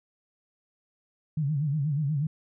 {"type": "tone with vibrato", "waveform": "sine", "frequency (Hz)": 146.83, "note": "D3", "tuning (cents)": 0, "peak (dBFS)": -24, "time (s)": [1.37, 2.27], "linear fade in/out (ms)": 5, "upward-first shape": "sine", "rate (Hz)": 8.3, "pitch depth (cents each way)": 130, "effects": []}